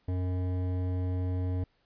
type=tone with hard clipping; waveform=triangle; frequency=91.2 Hz; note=F#2; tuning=24 cents flat; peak=-30 dBFS; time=0.08-1.64 s; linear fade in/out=5 ms; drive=17 dB; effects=pink hiss -71 dBFS RMS until 1.85 s + resampled to 11025 Hz